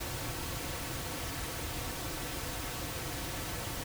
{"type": "noise with comb filter", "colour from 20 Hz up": "pink", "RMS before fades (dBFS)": -38, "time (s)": [0, 3.84], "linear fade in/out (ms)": 10, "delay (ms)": 4.9, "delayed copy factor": -0.5, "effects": []}